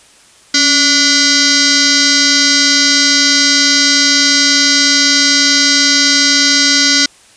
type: tone with frequency modulation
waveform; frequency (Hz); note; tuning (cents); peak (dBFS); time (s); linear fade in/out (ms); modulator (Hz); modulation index
sine; 277.9; C#4; +4; -7; 0.54-7.06; 5; 869; 6.8
effects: white hiss -44 dBFS RMS until 7.36 s + resampled to 22050 Hz